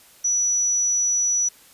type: tone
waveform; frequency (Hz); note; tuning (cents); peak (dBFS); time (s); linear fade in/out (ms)
sine; 5900; F#8; -6; -18; 0.24-1.49; 10
effects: white hiss -51 dBFS RMS until 1.73 s + resampled to 32000 Hz